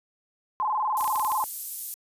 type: tone with vibrato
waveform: sine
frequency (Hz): 945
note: A#5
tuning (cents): +23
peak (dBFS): -23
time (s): 0.6-1.44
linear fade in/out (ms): 0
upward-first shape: square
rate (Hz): 20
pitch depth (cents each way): 170
type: high-pass noise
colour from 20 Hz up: white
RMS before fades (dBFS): -32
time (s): 0.97-1.94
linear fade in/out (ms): 0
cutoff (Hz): 11000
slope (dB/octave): 12
type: clicks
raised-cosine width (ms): 0.2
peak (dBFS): -21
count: 7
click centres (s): 1.009 / 1.043 / 1.078 / 1.158 / 1.196 / 1.248 / 1.319
effects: resampled to 32000 Hz